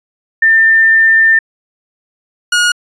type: tone pair in turn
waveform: sine / sawtooth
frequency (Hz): 1796 / 1441.3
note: A6 / F#6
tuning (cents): +35 / -46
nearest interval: major third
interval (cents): 381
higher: first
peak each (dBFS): -5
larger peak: neither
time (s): 0.42-1.39 / 2.52-2.72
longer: first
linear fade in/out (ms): 5
effects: resampled to 22050 Hz